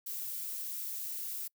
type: noise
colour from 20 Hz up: violet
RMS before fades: -39 dBFS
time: 0.06-1.48 s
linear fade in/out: 10 ms
effects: noise-tail reverb RT60 0.1 s tail -26 dB re dry